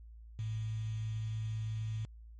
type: tone with quantisation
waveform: sine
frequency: 110 Hz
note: A2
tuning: in tune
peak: -34 dBFS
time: 0.39-2.05 s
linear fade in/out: 0 ms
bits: 9
effects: added 56 Hz sine -49 dBFS peak until 2.39 s + MP3 32 kbps